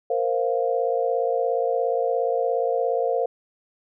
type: chord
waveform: sine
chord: Bb suspended second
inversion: none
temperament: equal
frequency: 466.2 / 523.3 / 698.5 Hz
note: Bb4 / C5 / F5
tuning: 0 / 0 / 0 cents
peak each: -24 / -24 / -26 dBFS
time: 0.1-3.26 s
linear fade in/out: 5 ms
effects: none